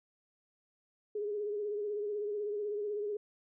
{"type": "tone with vibrato", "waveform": "sine", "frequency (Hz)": 415.3, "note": "G#4", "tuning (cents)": 0, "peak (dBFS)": -33, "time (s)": [1.15, 3.17], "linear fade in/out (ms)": 5, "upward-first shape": "triangle", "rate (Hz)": 16, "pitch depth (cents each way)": 56, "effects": []}